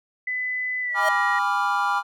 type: tone with pitch glide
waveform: sine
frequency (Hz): 2005 to 1892.5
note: B6 to A#6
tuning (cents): +26 to +26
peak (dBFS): -24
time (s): 0.27-1.39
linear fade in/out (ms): 5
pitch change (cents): -100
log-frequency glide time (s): 0.81-1.06
type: tone with exponential growth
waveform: square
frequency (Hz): 631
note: D#5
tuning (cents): +24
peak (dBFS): -21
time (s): 0.89-1.09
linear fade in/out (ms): 5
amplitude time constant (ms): 42
type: chord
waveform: triangle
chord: G# diminished seventh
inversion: none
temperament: equal with one note detuned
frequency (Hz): 813 / 987.8 / 1174.7 / 1396.9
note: G#5 / B5 / D6 / F6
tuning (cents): -37 / 0 / 0 / 0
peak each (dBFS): -24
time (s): 0.94-2.03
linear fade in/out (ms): 50
effects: none